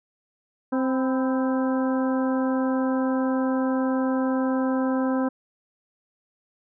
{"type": "harmonic tone with a mistuned harmonic", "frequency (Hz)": 261.6, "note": "C4", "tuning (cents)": 0, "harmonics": [1, 2, 3, 4, 5, 6], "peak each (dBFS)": [-22, -28, -34, -34, -37, -39], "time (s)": [0.72, 5.29], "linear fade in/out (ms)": 10, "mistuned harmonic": 4, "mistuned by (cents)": -64, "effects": []}